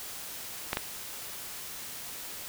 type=clicks; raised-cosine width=0.3 ms; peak=-12 dBFS; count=2; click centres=0.731 / 0.771 s; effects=white hiss -41 dBFS RMS until 2.48 s